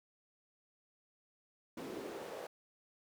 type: noise with high-pass filter sweep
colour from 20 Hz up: brown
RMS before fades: -45 dBFS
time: 1.77-2.47 s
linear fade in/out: 5 ms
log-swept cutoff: 290 to 540 Hz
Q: 2.6
effects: none